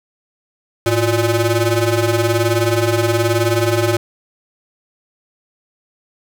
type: ring-modulated tone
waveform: 25% pulse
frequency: 233.1 Hz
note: A#3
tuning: in tune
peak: -7 dBFS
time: 0.86-3.97 s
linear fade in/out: 2 ms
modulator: 126 Hz
effects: none